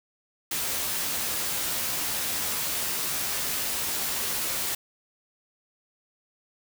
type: noise with comb filter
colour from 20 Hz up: white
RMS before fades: -29 dBFS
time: 0.51-4.75 s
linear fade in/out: 5 ms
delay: 13 ms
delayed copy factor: +0.5
effects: none